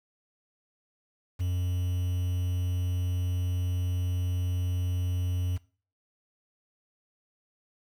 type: tone with quantisation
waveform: triangle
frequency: 90 Hz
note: F#2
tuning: 47 cents flat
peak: -24 dBFS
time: 1.39-5.58 s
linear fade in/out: 20 ms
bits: 8
effects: noise-tail reverb RT60 0.4 s tail -20 dB re dry